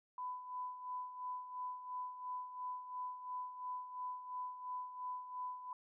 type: tone with tremolo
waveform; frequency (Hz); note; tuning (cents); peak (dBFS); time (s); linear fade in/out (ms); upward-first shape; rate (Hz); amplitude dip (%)
sine; 1000; B5; +21; -39; 0.18-5.73; 2; sine; 2.9; 65
effects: none